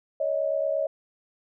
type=tone pair together; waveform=sine; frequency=560.4 / 629 Hz; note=C#5 / D#5; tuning=+19 / +19 cents; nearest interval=major second; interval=200 cents; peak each=-26 dBFS; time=0.2-0.87 s; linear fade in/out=5 ms; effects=none